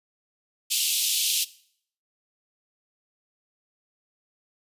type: high-pass noise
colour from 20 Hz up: pink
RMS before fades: -24 dBFS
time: 0.7-1.45 s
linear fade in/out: 20 ms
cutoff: 2800 Hz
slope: 48 dB/octave
effects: noise-tail reverb RT60 0.6 s tail -19 dB re dry + resampled to 32000 Hz